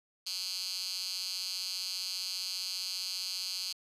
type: tone with high-pass filter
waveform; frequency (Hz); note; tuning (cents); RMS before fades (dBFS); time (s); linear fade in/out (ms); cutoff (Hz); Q
10% pulse; 185; F#3; 0; -37; 0.26-3.73; 10; 4300; 4.4
effects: resampled to 32000 Hz